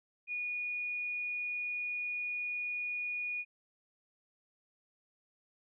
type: tone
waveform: sine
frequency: 2453 Hz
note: D#7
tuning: 25 cents flat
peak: -34 dBFS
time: 0.27-3.45 s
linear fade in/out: 50 ms
effects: none